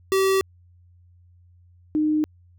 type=tone pair in turn; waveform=square / sine; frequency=384.8 / 306.1 Hz; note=G4 / D#4; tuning=-32 / -28 cents; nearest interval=major third; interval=396 cents; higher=first; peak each=-18 dBFS; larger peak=neither; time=0.12-0.41 / 1.95-2.24 s; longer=neither; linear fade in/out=0 ms; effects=added 88 Hz sine -51 dBFS peak until 2.58 s